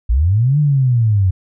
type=linear two-way sweep; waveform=sine; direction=up then down; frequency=51.5 to 151.5 to 89.9 Hz; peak=-10 dBFS; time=0.09-1.31 s; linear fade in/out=10 ms; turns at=0.59 s; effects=none